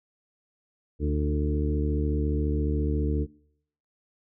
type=harmonic tone with a mistuned harmonic; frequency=74.4 Hz; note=D2; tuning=23 cents sharp; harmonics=1 / 2 / 3 / 4 / 5 / 6; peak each=-25 / -32 / -35 / -31 / -37 / -34 dBFS; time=0.99-3.27 s; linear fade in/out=50 ms; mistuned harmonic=5; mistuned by=-22 cents; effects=noise-tail reverb RT60 0.7 s tail -24 dB re dry